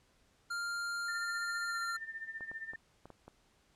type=tone with pitch glide; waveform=square; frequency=1396.9 to 1384 Hz; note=F6 to F6; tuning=0 to -16 cents; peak=-36 dBFS; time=0.5-1.97 s; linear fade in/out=10 ms; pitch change=-16 cents; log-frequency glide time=1.69-1.76 s
type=tone with tremolo; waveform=sine; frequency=1797 Hz; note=A6; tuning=36 cents sharp; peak=-38 dBFS; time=1.08-2.76 s; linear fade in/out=5 ms; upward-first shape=sine; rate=15 Hz; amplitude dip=75%
type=clicks; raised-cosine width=1 ms; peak=-36 dBFS; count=6; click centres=2.408 / 2.515 / 2.735 / 3.056 / 3.103 / 3.28 s
effects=pink hiss -70 dBFS RMS until 3.75 s + low-pass 9000 Hz 12 dB/octave